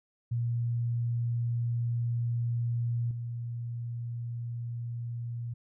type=tone with level steps; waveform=sine; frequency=118.4 Hz; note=A#2; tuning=27 cents sharp; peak=-27 / -33 dBFS; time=0.31-5.54 s; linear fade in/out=10 ms; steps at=3.11 s; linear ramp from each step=2 ms; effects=none